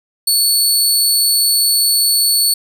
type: tone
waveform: 20% pulse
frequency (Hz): 4435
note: C#8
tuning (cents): 0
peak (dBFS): -5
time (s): 0.27-2.54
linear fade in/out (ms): 5
effects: none